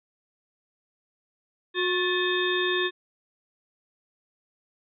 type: harmonic tone with a mistuned harmonic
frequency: 362.7 Hz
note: F#4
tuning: 34 cents flat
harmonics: 1 / 3 / 5 / 7 / 9 / 10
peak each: -26 / -33 / -28 / -35 / -38 / -30 dBFS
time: 1.74-2.91 s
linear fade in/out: 50 ms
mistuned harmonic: 5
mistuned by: -62 cents
effects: none